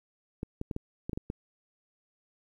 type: clicks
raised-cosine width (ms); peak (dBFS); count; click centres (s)
3; -21; 8; 0.431 / 0.614 / 0.712 / 0.764 / 1.095 / 1.132 / 1.175 / 1.301
effects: 10-bit